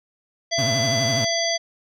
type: harmonic tone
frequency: 671 Hz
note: E5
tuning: 31 cents sharp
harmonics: 1 / 3 / 5 / 7 / 9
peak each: -24 / -28 / -28 / -26 / -28 dBFS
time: 0.51-1.58 s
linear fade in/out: 20 ms
type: tone with vibrato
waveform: 30% pulse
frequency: 123.47 Hz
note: B2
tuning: in tune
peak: -21 dBFS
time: 0.58-1.25 s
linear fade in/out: 5 ms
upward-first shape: triangle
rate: 12 Hz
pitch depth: 280 cents each way
effects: none